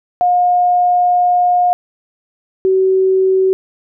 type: tone pair in turn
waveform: sine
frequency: 715 / 378.8 Hz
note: F5 / F#4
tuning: +41 / +41 cents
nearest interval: major seventh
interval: 1100 cents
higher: first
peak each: -9 dBFS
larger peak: neither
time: 0.21-1.73 / 2.65-3.53 s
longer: first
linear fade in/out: 0 ms
effects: none